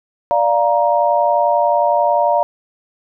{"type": "chord", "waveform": "sine", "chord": "Bb major", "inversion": "first", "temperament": "equal with one note detuned", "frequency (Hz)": [587.3, 698.5, 939.4], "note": ["D5", "F5", "Bb5"], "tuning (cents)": [0, 0, 13], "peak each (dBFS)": -16, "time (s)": [0.31, 2.43], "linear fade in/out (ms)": 0, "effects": []}